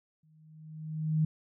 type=tone with exponential growth; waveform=sine; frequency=156.2 Hz; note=D#3; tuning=7 cents sharp; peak=-22 dBFS; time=0.23-1.25 s; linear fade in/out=5 ms; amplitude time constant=220 ms; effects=none